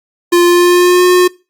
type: tone with pitch glide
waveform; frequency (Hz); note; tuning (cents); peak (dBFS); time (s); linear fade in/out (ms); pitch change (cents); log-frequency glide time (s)
square; 348.9 to 360.8; F4 to F#4; -2 to -44; -6; 0.32-1.28; 10; +58; 0.45-1.07
effects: noise-tail reverb RT60 0.3 s tail -23 dB re dry + Opus 48 kbps